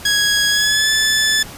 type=tone with pitch glide; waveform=15% pulse; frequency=1661.2 to 1739.8 Hz; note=G#6 to A6; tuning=0 to -20 cents; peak=-7 dBFS; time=0.05-1.43 s; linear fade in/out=5 ms; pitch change=+80 cents; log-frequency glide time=0.49-0.9 s; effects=pink hiss -35 dBFS RMS until 1.57 s + resampled to 32000 Hz